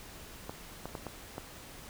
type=clicks; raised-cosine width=1 ms; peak=-24 dBFS; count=5; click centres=0.495 / 0.856 / 0.952 / 1.067 / 1.381 s; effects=pink hiss -49 dBFS RMS until 1.89 s